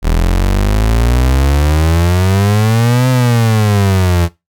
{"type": "exponential two-way sweep", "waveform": "35% pulse", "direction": "up then down", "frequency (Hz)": [39.53, 129.2, 84], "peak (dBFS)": -7, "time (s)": [0.02, 4.29], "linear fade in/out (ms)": 50, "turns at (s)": 3.09, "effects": ["noise-tail reverb RT60 0.2 s tail -18 dB re dry"]}